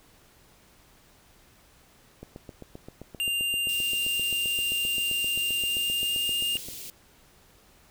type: click train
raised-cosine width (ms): 2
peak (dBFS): -27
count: 35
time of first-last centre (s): 2.23-6.686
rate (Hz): 7.63
type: tone with pitch glide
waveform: square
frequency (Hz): 2794 to 2818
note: F7 to F7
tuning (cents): 0 to +15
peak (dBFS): -26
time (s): 3.2-6.57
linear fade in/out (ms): 0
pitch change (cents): +15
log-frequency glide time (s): 5.52-6.38
type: band-stop noise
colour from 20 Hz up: white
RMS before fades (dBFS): -40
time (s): 3.69-6.9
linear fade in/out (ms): 0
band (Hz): 460 to 2600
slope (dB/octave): 24
effects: pink hiss -58 dBFS RMS until 7.9 s